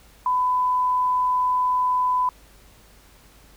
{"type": "tone", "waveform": "sine", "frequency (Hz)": 1002, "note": "B5", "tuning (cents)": 25, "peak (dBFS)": -18, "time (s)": [0.26, 2.29], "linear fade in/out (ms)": 2, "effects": ["added 50 Hz sine -53 dBFS peak until 3.56 s", "pink hiss -53 dBFS RMS until 3.56 s"]}